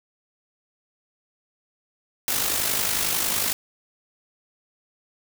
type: noise with amplitude modulation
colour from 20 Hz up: white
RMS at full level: -22 dBFS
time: 2.28-3.53 s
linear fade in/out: 0 ms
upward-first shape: sine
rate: 51 Hz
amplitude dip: 50%
effects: none